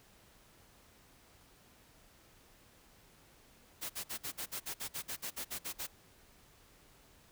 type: noise bursts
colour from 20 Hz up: white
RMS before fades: -40 dBFS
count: 15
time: 3.81-5.872 s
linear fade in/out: 20 ms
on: 88 ms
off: 53 ms
effects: pink hiss -63 dBFS RMS until 7.31 s